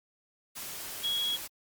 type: tone in noise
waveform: sine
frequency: 3322 Hz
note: G#7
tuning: in tune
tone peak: -28 dBFS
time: 1.03-1.37 s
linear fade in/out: 20 ms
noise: white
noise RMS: -40 dBFS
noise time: 0.55-1.48 s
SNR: +9 dB
effects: Opus 48 kbps